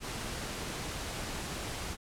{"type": "noise", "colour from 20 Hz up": "pink", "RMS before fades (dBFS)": -38, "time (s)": [0, 1.97], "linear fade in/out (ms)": 50, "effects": ["low-pass 10000 Hz 12 dB/octave"]}